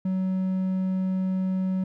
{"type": "tone", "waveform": "triangle", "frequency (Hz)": 187.5, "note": "F#3", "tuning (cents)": 23, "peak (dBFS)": -21, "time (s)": [0.05, 1.84], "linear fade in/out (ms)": 5, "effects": []}